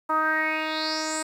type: tone with low-pass filter sweep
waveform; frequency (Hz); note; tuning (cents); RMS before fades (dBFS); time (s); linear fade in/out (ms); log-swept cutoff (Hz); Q
10% pulse; 313.2; D#4; +11; -26; 0.09-1.23; 10; 1100 to 8800; 5.9
effects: 9-bit